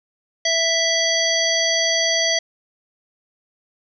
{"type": "harmonic tone", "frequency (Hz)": 659.3, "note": "E5", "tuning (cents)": 0, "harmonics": [1, 3, 5, 7, 9], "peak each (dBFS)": [-23, -23, -23, -23, -23], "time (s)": [0.45, 2.39], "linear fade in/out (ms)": 5, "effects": []}